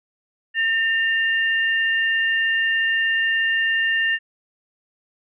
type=tone pair together; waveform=sine; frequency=1811.6 / 2794 Hz; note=A#6 / F7; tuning=-50 / 0 cents; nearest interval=minor sixth; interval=750 cents; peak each=-18 / -25 dBFS; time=0.54-4.19 s; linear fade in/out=50 ms; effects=none